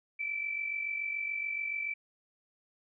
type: tone pair together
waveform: sine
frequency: 2318 / 2365 Hz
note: D7 / D7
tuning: -23 / +12 cents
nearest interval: unison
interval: 35 cents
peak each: -33 / -40 dBFS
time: 0.19-1.94 s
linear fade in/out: 10 ms
effects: none